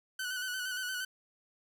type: tone with vibrato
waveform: sawtooth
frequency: 1497 Hz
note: F#6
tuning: 20 cents sharp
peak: -31 dBFS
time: 0.19-1.05 s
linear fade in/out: 5 ms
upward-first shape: square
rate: 8.6 Hz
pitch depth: 34 cents each way
effects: none